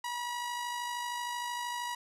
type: tone with amplitude modulation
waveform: sawtooth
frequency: 966 Hz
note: B5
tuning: 39 cents flat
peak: -29 dBFS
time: 0.04-1.95 s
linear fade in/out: 5 ms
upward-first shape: sine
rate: 53 Hz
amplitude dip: 35%
effects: low-pass 12000 Hz 12 dB/octave